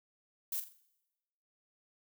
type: noise with echo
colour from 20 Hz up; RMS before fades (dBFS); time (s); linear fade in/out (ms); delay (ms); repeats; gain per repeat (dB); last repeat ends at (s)
violet; -36; 0.52-0.6; 5; 43; 4; -9; 0.772
effects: noise-tail reverb RT60 1.0 s tail -21 dB re dry